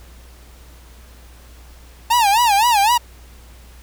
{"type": "tone with vibrato", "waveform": "45% pulse", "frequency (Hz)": 880, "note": "A5", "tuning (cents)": 0, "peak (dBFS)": -12, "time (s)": [2.1, 2.98], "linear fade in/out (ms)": 10, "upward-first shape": "sine", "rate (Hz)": 3.9, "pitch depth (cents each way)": 190, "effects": ["added 60 Hz sine -41 dBFS peak until 3.82 s", "pink hiss -48 dBFS RMS until 3.82 s"]}